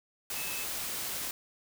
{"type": "tone in noise", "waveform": "sine", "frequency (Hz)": 2605, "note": "E7", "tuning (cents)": -21, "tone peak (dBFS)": -41, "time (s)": [0.36, 0.64], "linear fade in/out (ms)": 2, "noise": "white", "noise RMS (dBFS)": -36, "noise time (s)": [0.3, 1.31], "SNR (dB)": -8, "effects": []}